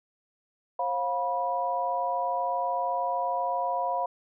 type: tone cluster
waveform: sine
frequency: 537 / 709 / 976 Hz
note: C5 / F5 / B5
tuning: +45 / +26 / -21 cents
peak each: -33 / -29 / -29 dBFS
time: 0.79-4.06 s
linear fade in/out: 5 ms
effects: none